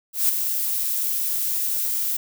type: noise with ADSR envelope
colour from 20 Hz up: violet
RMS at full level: -17 dBFS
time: 0.13-2.17 s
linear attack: 160 ms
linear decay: 8 ms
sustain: -7 dB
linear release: 6 ms
effects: none